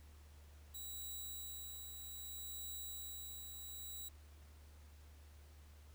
5% pulse tone with tremolo, 3886 Hz, B7, 29 cents flat, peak -37 dBFS, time 0.74-4.09 s, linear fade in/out 10 ms, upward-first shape triangle, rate 0.63 Hz, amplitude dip 40%, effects added 74 Hz sine -57 dBFS peak until 5.94 s + pink hiss -68 dBFS RMS until 5.94 s

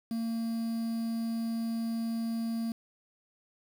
triangle tone with quantisation, 228.2 Hz, A#3, 37 cents flat, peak -28 dBFS, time 0.11-2.72 s, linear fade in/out 2 ms, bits 8, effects none

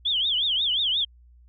sine tone with vibrato, 3293 Hz, G#7, 15 cents flat, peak -21 dBFS, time 0.05-1.05 s, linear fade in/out 10 ms, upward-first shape triangle, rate 5.6 Hz, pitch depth 240 cents each way, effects added 60 Hz sine -50 dBFS peak until 1.48 s

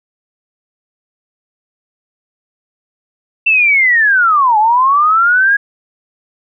sine linear two-way sweep, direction down then up, 2700 to 830.6 to 1663 Hz, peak -7 dBFS, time 3.46-5.57 s, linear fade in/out 10 ms, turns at 4.58 s, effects none

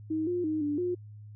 sine tone with pitch steps, 315.1 / 354.3 / 310.5 / 293 / 357.1 Hz, D#4 / F4 / D#4 / D4 / F4, +22 / +25 / -3 / -4 / +39 cents, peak -27 dBFS, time 0.1-0.95 s, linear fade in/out 10 ms, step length 170 ms, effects added 105 Hz sine -44 dBFS peak until 1.35 s

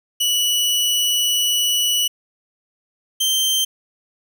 sawtooth tone pair in turn, 2947 / 3135 Hz, F#7 / G7, -8 / -1 cents, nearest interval minor second, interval 107 cents, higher second, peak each -13 dBFS, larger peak neither, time 0.2-2.08 / 3.2-3.65 s, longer first, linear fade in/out 10 ms, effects none

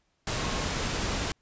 sine tone in noise, 1079 Hz, C#6, 47 cents flat, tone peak -40 dBFS, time 0.37-0.64 s, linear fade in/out 2 ms, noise pink, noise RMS -30 dBFS, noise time 0.27-1.32 s, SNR -13 dB, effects pink hiss -73 dBFS RMS until 1.41 s + resampled to 16000 Hz

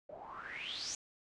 white noise with low-pass filter sweep, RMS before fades -44 dBFS, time 0.09-0.95 s, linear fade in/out 2 ms, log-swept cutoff 540 to 6700 Hz, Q 8.5, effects resampled to 22050 Hz

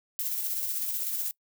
violet noise with tremolo, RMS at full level -30 dBFS, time 0.19-1.31 s, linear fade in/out 0 ms, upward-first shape square, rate 16 Hz, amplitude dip 30%, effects noise-tail reverb RT60 0.1 s tail -23 dB re dry

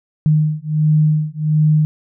sine beating tone pair, 152.8 / 154.2 Hz, D#3 / D#3, -31 / -15 cents, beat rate 1.4 Hz, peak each -15 dBFS, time 0.26-1.85 s, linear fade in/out 0 ms, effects none

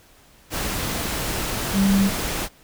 sine tone in noise, 196 Hz, G3, in tune, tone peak -15 dBFS, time 1.73-2.11 s, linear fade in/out 50 ms, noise pink, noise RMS -26 dBFS, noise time 0.5-2.49 s, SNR +8 dB, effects pink hiss -53 dBFS RMS until 2.63 s

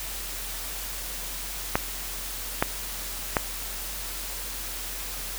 clicks, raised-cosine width 0.5 ms, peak -5 dBFS, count 3, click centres 1.755 / 2.625 / 3.368 s, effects added 44 Hz sine -39 dBFS peak until 5.38 s + white hiss -35 dBFS RMS until 5.38 s

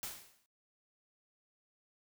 white noise with exponential decay, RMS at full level -39 dBFS, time 0.03-0.46 s, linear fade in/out 0 ms, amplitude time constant 93 ms, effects noise-tail reverb RT60 0.2 s tail -23 dB re dry

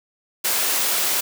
white high-pass noise, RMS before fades -21 dBFS, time 0.44-1.21 s, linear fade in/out 10 ms, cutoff 300 Hz, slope 12 dB/octave, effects none

